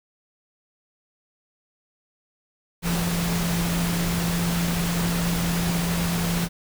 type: tone in noise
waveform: sine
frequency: 171.3 Hz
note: F3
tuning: 33 cents flat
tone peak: -23 dBFS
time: 2.82-6.49 s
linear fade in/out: 50 ms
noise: pink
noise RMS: -28 dBFS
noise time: 2.82-6.49 s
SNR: +2 dB
effects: none